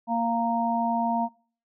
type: harmonic tone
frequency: 232.1 Hz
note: A#3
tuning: 7 cents flat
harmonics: 1 / 3 / 4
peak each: -27 / -27 / -27 dBFS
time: 0.07-1.29 s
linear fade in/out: 50 ms
effects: noise-tail reverb RT60 0.5 s tail -25 dB re dry